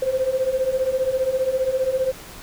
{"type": "beating tone pair", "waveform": "sine", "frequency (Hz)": [511, 526], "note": ["C5", "C5"], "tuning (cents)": [-41, 9], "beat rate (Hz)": 15, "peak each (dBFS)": [-23, -20], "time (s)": [0.02, 2.12], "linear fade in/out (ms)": 5, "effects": ["tanh soft clip ceiling -11 dBFS", "pink hiss -40 dBFS RMS until 2.42 s"]}